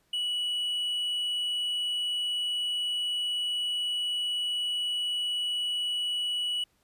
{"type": "tone", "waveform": "triangle", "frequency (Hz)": 2941, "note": "F#7", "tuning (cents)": -11, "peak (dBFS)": -26, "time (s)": [0.13, 6.64], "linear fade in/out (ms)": 5, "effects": ["pink hiss -70 dBFS RMS until 6.83 s", "resampled to 32000 Hz"]}